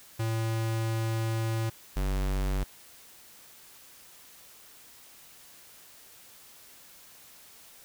square tone pair in turn, 112.5 / 47.88 Hz, A2 / G1, +39 / -40 cents, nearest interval octave + minor third, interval 1479 cents, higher first, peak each -28 / -27 dBFS, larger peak second, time 0.19-1.7 / 1.96-2.64 s, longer first, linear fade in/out 10 ms, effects white hiss -53 dBFS RMS until 7.84 s

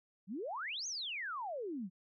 sine exponential two-way sweep, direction up then down, 170 to 6630 to 170 Hz, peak -38 dBFS, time 0.27-1.9 s, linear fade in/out 50 ms, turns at 0.87 s, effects none

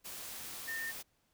sine tone in noise, 1816 Hz, A#6, 46 cents flat, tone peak -37 dBFS, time 0.67-0.92 s, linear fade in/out 20 ms, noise white, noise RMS -45 dBFS, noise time 0.04-1.03 s, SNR +5 dB, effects pink hiss -75 dBFS RMS until 1.33 s

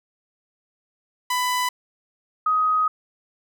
sawtooth / sine tone pair in turn, 997 / 1256.1 Hz, B5 / D#6, +16 / +16 cents, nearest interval major third, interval 400 cents, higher second, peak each -17 dBFS, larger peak neither, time 1.3-1.69 / 2.46-2.88 s, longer second, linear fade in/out 5 ms, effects none

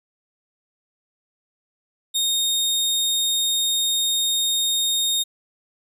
sawtooth tone, 3700 Hz, A#7, 14 cents flat, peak -16 dBFS, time 2.14-5.24 s, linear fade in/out 20 ms, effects resampled to 32000 Hz

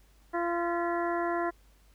harmonic tone with a mistuned harmonic, 343.5 Hz, F4, 29 cents flat, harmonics 1 / 2 / 3 / 4 / 5 / 6, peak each -31 / -32 / -35 / -38 / -40 / -43 dBFS, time 0.33-1.51 s, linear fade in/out 20 ms, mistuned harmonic 6, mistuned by -100 cents, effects added 50 Hz sine -58 dBFS peak until 1.94 s + pink hiss -66 dBFS RMS until 1.94 s

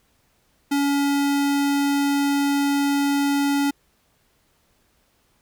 square tone, 282.4 Hz, C#4, 32 cents sharp, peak -19 dBFS, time 0.71-3.71 s, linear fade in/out 10 ms, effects pink hiss -64 dBFS RMS until 5.41 s

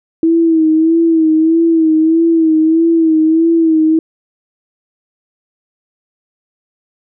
sine tone with vibrato, 323.5 Hz, E4, 32 cents flat, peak -7 dBFS, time 0.23-3.99 s, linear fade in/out 2 ms, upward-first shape sine, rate 1.6 Hz, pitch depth 51 cents each way, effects none

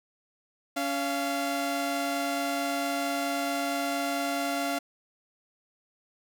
sawtooth tone pair together, 280.9 / 690 Hz, C#4 / F5, +23 / -21 cents, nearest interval octave + major third, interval 1556 cents, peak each -27 / -26 dBFS, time 0.76-4.79 s, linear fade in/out 10 ms, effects none

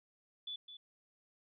sine tone with echo, 3463 Hz, A7, 28 cents flat, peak -40 dBFS, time 0.47-0.56 s, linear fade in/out 5 ms, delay 210 ms, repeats 1, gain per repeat -9 dB, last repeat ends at 0.77 s, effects none

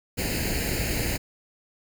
pink noise with comb filter, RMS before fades -27 dBFS, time 0.17-1.18 s, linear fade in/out 20 ms, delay 0.43 ms, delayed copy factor +0.8, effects none

